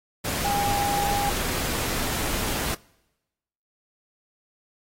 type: tone in noise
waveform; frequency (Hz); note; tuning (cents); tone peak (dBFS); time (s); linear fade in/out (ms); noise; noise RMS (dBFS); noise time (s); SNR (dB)
sine; 810; G#5; -43; -23; 0.44-1.3; 10; pink; -28; 0.24-2.75; +2
effects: noise-tail reverb RT60 1.0 s tail -25 dB re dry + AAC 48 kbps